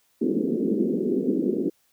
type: band-pass noise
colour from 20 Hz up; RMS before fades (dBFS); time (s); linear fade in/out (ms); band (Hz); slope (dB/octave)
pink; -24; 0.21-1.7; 10; 200 to 430; 48
effects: white hiss -66 dBFS RMS until 1.92 s